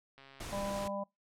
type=click train; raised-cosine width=0.3 ms; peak=-39 dBFS; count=59; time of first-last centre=0.18-0.606 s; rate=136 Hz
type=noise; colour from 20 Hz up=pink; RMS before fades=-43 dBFS; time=0.4-0.88 s; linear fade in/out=5 ms
type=harmonic tone; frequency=199.2 Hz; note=G3; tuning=28 cents sharp; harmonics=1 / 3 / 4 / 5; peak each=-41 / -37 / -46 / -42 dBFS; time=0.52-1.04 s; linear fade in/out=10 ms
effects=noise-tail reverb RT60 0.2 s tail -24 dB re dry + low-pass 11000 Hz 12 dB/octave